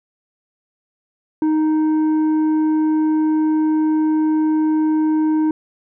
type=tone with tanh clipping; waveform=sine; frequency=311.1 Hz; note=D#4; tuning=in tune; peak=-15 dBFS; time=1.42-5.51 s; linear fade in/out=2 ms; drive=6 dB; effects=none